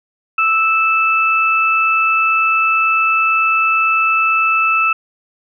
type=tone pair together; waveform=sine; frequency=1315.5 / 2631 Hz; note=E6 / E7; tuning=-4 / -4 cents; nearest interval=octave; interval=1200 cents; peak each=-14 dBFS; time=0.38-4.93 s; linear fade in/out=5 ms; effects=none